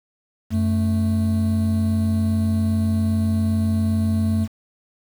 triangle tone pair together, 92.5 / 220 Hz, F#2 / A3, 0 / 0 cents, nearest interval octave + minor third, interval 1500 cents, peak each -18 dBFS, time 0.5-4.48 s, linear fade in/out 50 ms, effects 7-bit

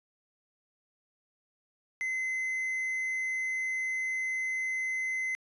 triangle tone, 2051 Hz, C7, 35 cents flat, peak -28 dBFS, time 2.01-5.35 s, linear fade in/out 0 ms, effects resampled to 24000 Hz

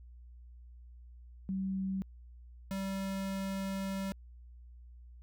sine / square tone pair in turn, 191.3 / 193.75 Hz, G3 / G3, -42 / -20 cents, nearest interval unison, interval 22 cents, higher second, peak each -32 / -35 dBFS, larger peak first, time 1.49-2.02 / 2.71-4.12 s, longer second, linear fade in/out 0 ms, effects added 60 Hz sine -50 dBFS peak until 5.22 s

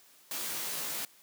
white noise with comb filter, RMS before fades -36 dBFS, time 0.31-1.05 s, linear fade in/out 2 ms, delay 16 ms, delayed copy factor -0.95, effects white hiss -60 dBFS RMS until 1.22 s + high-pass 150 Hz 12 dB/octave

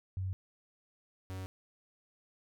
sine / 45% pulse tone pair in turn, 94.1 / 94.1 Hz, F#2 / F#2, +30 / +30 cents, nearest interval unison, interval 0 cents, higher neither, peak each -33 / -39 dBFS, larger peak first, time 0.17-0.33 / 1.3-1.46 s, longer neither, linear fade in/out 0 ms, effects none

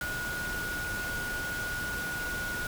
sine tone in noise, 1450 Hz, F#6, 35 cents flat, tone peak -33 dBFS, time 0.01-2.67 s, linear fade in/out 2 ms, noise pink, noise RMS -38 dBFS, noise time 0.01-2.67 s, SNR +2 dB, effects none

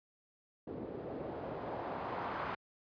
white noise with low-pass filter sweep, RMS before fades -41 dBFS, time 0.67-2.55 s, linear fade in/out 5 ms, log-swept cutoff 380 to 1200 Hz, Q 1.6, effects high-pass 80 Hz 12 dB/octave + resampled to 11025 Hz

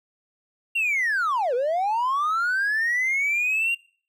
triangle linear two-way sweep, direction down then up, 2794 to 466.2 to 2794 Hz, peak -18 dBFS, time 0.75-3.75 s, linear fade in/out 10 ms, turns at 1.54 s, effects noise-tail reverb RT60 0.5 s tail -26 dB re dry + tanh soft clip ceiling -16 dBFS

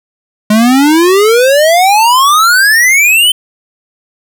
square exponential sweep, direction up, 207.7 to 3108 Hz, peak -5 dBFS, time 0.5-3.32 s, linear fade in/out 5 ms, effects none

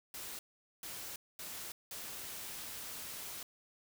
white noise bursts at uneven times, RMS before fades -45 dBFS, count 4, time 0.14-0.39 / 0.83-1.16 / 1.39-1.72 / 1.91-3.43 s, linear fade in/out 2 ms, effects none

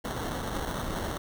pink noise with sample-and-hold, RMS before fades -33 dBFS, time 0.04-1.18 s, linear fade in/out 10 ms, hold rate 2450 Hz, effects none

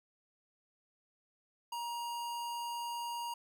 square tone, 945 Hz, A#5, 23 cents sharp, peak -38 dBFS, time 1.72-3.34 s, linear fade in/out 5 ms, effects none

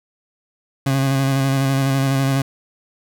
30% pulse tone with vibrato, 135.6 Hz, C#3, 38 cents flat, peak -13 dBFS, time 0.86-2.42 s, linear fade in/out 5 ms, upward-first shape square, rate 12 Hz, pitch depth 21 cents each way, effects none

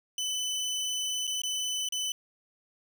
25% pulse tone with dropouts, 3008 Hz, F#7, 28 cents sharp, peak -26 dBFS, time 0.18-2.12 s, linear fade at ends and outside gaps 2 ms, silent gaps 1.27-1.275 / 1.418-1.435 / 1.888-1.923 s, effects none

